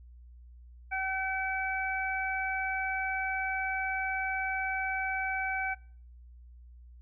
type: harmonic tone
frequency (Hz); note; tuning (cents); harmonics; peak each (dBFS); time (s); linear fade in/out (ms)
764; G5; -45; 1 / 2 / 3; -34 / -34 / -34; 0.91-5.75; 20
effects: noise-tail reverb RT60 0.5 s tail -23 dB re dry + added 60 Hz sine -49 dBFS peak until 7.01 s